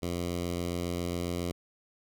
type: tone with notch filter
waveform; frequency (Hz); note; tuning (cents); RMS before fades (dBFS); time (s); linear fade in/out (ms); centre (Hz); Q
10% pulse; 87.31; F2; 0; -33; 0.02-1.52; 10; 1500; 1.5
effects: none